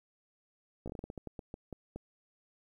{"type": "slowing click train", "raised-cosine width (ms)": 2, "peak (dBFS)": -28, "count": 14, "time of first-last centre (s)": [0.86, 1.96], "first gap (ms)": 16, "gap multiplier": 1.25, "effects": ["11-bit"]}